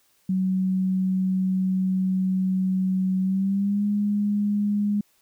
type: tone with pitch glide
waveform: sine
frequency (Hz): 187.5 to 205.7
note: F#3 to G#3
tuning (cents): +23 to -16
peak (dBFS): -20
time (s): 0.29-5.01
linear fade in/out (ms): 5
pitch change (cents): +161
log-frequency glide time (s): 3.21-3.85
effects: white hiss -64 dBFS RMS until 5.21 s